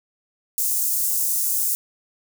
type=high-pass noise; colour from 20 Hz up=white; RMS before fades=-22 dBFS; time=0.58-1.75 s; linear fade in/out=0 ms; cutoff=6800 Hz; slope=24 dB/octave; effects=none